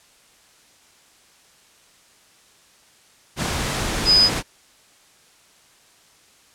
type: tone in noise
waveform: sine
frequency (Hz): 5000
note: D#8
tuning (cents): +8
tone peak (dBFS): -11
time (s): 4.05-4.3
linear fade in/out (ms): 50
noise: pink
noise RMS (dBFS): -24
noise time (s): 3.36-4.43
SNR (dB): +10
effects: white hiss -54 dBFS RMS until 6.54 s + low-pass 9000 Hz 12 dB/octave